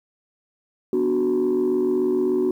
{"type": "chord", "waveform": "sine", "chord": "B minor", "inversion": "none", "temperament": "equal", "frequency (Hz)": [246.9, 293.7, 370], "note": ["B3", "D4", "F#4"], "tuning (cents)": [0, 0, 0], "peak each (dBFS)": [-24, -24, -18], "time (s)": [0.93, 2.51], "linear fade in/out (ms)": 2, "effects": ["tanh soft clip ceiling -14 dBFS", "9-bit"]}